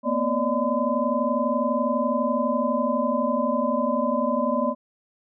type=tone cluster; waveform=sine; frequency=231.8 / 252 / 574 / 606 / 1017 Hz; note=A#3 / B3 / D5 / D#5 / C6; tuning=-10 / +35 / -40 / -46 / -50 cents; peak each=-27 dBFS; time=0.03-4.75 s; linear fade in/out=50 ms; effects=none